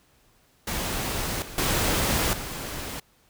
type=noise with level steps; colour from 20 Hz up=pink; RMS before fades=-29 / -40 / -24 / -34 dBFS; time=0.67-3 s; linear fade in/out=5 ms; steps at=1.42 / 1.58 / 2.33 s; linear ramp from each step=2 ms; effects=pink hiss -62 dBFS RMS until 3.29 s